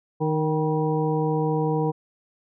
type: harmonic tone with a mistuned harmonic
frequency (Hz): 155.56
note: D#3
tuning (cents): 0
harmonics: 1 / 2 / 3 / 5 / 6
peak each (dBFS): -24 / -28 / -25 / -31 / -32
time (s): 0.2-1.92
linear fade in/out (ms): 20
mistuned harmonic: 6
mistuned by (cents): +58
effects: none